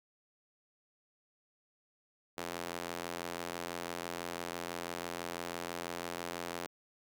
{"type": "tone with high-pass filter", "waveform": "square", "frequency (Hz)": 43.02, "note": "F1", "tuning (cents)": -25, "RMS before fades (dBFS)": -41, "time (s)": [2.37, 6.67], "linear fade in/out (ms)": 10, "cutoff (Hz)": 410, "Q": 0.68, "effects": []}